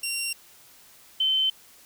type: tone pair in turn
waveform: 15% pulse / sine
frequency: 2756 / 3077 Hz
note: F7 / G7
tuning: -24 / -33 cents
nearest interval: major second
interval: 191 cents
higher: second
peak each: -20 dBFS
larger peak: neither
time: 0.03-0.33 / 1.2-1.5 s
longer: neither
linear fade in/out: 5 ms
effects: white hiss -53 dBFS RMS until 1.85 s